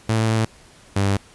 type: tone pair in turn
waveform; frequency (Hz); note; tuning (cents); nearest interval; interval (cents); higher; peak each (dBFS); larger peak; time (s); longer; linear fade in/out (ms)
sawtooth; 111.3 / 99.16; A2 / G2; +20 / +20; major second; 200; first; -13; neither; 0.09-0.45 / 0.96-1.17; first; 5
effects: pink hiss -49 dBFS RMS until 1.34 s + resampled to 24000 Hz